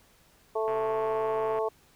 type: harmonic tone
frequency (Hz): 220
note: A3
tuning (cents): 0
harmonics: 2 / 3 / 4 / 5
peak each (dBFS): -28 / -32 / -34 / -36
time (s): 0.55-1.69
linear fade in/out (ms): 10
type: click train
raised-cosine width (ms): 0.5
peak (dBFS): -27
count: 118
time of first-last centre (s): 0.68-1.587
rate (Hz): 129
effects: pink hiss -61 dBFS RMS until 1.95 s